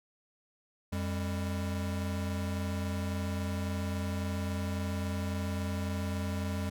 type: tone pair together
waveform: square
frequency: 89.09 / 200 Hz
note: F2 / G3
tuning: +35 / +35 cents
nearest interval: octave + major second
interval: 1400 cents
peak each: -34 / -37 dBFS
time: 0.92-6.7 s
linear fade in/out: 10 ms
effects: none